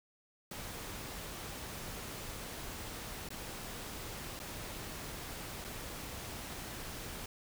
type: noise with dropouts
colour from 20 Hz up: pink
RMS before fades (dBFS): -44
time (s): 0.51-7.26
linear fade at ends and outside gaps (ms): 2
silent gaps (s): 3.289-3.304 / 4.392-4.4 / 5.643-5.647
effects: none